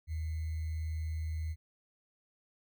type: tone with sample-and-hold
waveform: sine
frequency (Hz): 79.3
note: D#2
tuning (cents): +33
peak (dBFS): -33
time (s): 0.07-1.56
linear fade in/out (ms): 50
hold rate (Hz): 2100
effects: none